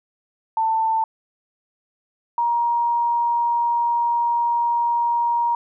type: tone pair in turn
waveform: sine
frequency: 891 / 944 Hz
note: A5 / A#5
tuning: +22 / +22 cents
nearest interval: minor second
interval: 100 cents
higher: second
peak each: -17 dBFS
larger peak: neither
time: 0.57-1.04 / 2.38-5.55 s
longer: second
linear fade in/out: 2 ms
effects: none